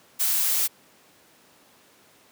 blue noise, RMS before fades -23 dBFS, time 0.19-0.68 s, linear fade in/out 20 ms, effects pink hiss -56 dBFS RMS until 2.31 s + high-pass 200 Hz 12 dB/octave

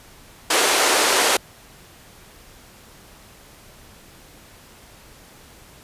pink band-pass noise, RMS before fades -18 dBFS, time 0.5-1.37 s, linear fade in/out 5 ms, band 380 to 11000 Hz, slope 24 dB/octave, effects pink hiss -47 dBFS RMS until 5.83 s + resampled to 32000 Hz

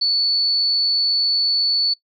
sine tone, 4454 Hz, C#8, 7 cents sharp, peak -15 dBFS, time 0.01-1.94 s, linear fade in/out 10 ms, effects noise-tail reverb RT60 0.1 s tail -21 dB re dry

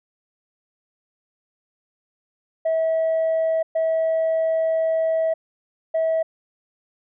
sine tone bursts at uneven times, 647 Hz, E5, 32 cents flat, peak -16 dBFS, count 3, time 2.65-3.63 / 3.75-5.34 / 5.94-6.23 s, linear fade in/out 10 ms, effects tanh soft clip ceiling -16 dBFS

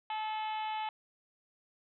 harmonic tone, 432.9 Hz, A4, 28 cents flat, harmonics 2 / 3 / 4 / 5 / 6 / 7 / 8 / 9, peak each -34 / -49 / -51 / -48 / -48 / -48 / -53 / -58 dBFS, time 0.1-0.89 s, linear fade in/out 2 ms, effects none

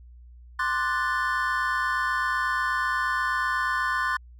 triangle chord, D dominant seventh, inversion third, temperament equal, 1046.5 / 1174.7 / 1480 / 1760 Hz, C6 / D6 / F#6 / A6, 0 / 0 / 0 / 0 cents, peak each -26 / -30 / -27 / -27 dBFS, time 0.59-4.17 s, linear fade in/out 5 ms, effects added 60 Hz sine -45 dBFS peak until 4.39 s

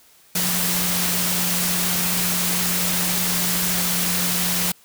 sine tone in noise, 178.2 Hz, F3, 35 cents sharp, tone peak -27 dBFS, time 0.35-4.72 s, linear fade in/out 5 ms, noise white, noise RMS -22 dBFS, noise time 0.35-4.72 s, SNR -8 dB, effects white hiss -53 dBFS RMS until 4.84 s

